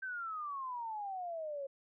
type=exponential sweep; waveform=sine; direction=down; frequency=1568 to 540 Hz; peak=-38 dBFS; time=0.02-1.67 s; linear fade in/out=10 ms; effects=none